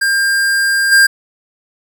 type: tone with level steps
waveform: square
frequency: 1600 Hz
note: G6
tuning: 35 cents sharp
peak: -12 / -6 dBFS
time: 0.01-1.07 s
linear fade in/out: 10 ms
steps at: 0.91 s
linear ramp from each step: 20 ms
effects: none